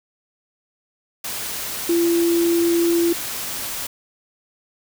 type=tone in noise; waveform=sine; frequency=340 Hz; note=F4; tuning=46 cents flat; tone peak=-15 dBFS; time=1.89-3.13 s; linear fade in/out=5 ms; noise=white; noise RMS=-28 dBFS; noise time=1.24-3.87 s; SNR=+10 dB; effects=none